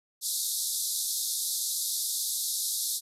white band-pass noise, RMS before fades -31 dBFS, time 0.21-3.01 s, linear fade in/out 50 ms, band 3600 to 13000 Hz, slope 96 dB/octave, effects none

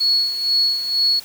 sine tone with tremolo, 4365 Hz, C#8, 28 cents flat, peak -13 dBFS, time 0-1.2 s, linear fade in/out 10 ms, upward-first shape sine, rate 2.1 Hz, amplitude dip 65%, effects white hiss -40 dBFS RMS until 1.24 s

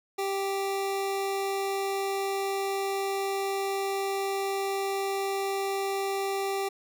25% pulse tone, 392 Hz, G4, in tune, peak -24 dBFS, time 0.18-6.69 s, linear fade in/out 10 ms, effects none

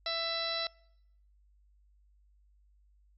harmonic tone, 664 Hz, E5, 12 cents sharp, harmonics 1 / 2 / 3 / 4 / 5 / 6 / 7 / 8, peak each -38 / -41 / -42 / -45 / -47 / -35 / -44 / -42 dBFS, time 0.06-0.67 s, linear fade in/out 2 ms, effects noise-tail reverb RT60 0.8 s tail -25 dB re dry + added 50 Hz sine -62 dBFS peak until 3.17 s

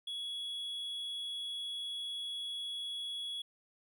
triangle tone, 3361 Hz, G#7, 20 cents sharp, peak -36 dBFS, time 0.07-3.42 s, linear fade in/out 5 ms, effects none

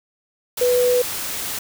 sine tone in noise, 493.9 Hz, B4, in tune, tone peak -14 dBFS, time 0.61-1.02 s, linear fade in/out 5 ms, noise white, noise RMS -27 dBFS, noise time 0.57-1.59 s, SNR +10 dB, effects none

